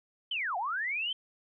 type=linear two-way sweep; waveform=sine; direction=down then up; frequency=3151 to 680 to 3151 Hz; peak=-30 dBFS; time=0.31-1.13 s; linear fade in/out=5 ms; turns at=0.57 s; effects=none